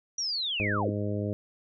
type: linear sweep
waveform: sine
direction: down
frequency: 5850 to 220 Hz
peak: -28 dBFS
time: 0.18-0.9 s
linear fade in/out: 5 ms
type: harmonic tone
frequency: 103.1 Hz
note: G#2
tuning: 12 cents flat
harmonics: 1 / 2 / 3 / 4 / 5 / 6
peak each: -31 / -34 / -36 / -37 / -38 / -39 dBFS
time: 0.6-1.33 s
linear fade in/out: 0 ms
effects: none